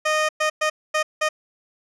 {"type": "tone bursts at uneven times", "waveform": "15% pulse", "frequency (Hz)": 617, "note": "D#5", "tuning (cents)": -15, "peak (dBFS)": -12, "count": 5, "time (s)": [[0.05, 0.29], [0.4, 0.5], [0.61, 0.7], [0.94, 1.03], [1.21, 1.29]], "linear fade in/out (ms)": 10, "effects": ["low-pass 8000 Hz 12 dB/octave"]}